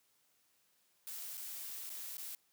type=noise with dropouts; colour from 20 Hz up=blue; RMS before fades=-45 dBFS; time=1.07-2.35 s; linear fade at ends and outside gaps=0 ms; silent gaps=1.371-1.377 / 1.894-1.901 / 2.169-2.182 s; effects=white hiss -74 dBFS RMS until 2.52 s + high-pass 80 Hz 12 dB/octave